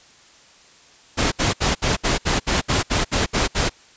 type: noise bursts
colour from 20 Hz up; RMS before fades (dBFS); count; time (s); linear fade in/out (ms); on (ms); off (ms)
pink; -19; 12; 1.17-3.696; 20; 150; 66
effects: white hiss -50 dBFS RMS until 3.96 s + resampled to 16000 Hz